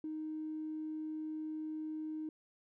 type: tone with tanh clipping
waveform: triangle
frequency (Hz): 311.1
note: D#4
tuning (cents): 0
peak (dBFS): -38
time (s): 0.04-2.29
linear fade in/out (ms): 2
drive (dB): 4
effects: none

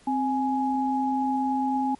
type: tone pair together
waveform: sine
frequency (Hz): 262.3 / 835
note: C4 / G#5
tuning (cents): +4 / +9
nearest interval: octave + minor sixth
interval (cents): 2005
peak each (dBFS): -25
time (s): 0.07-1.95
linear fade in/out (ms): 5
effects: pink hiss -56 dBFS RMS until 1.99 s + MP3 48 kbps

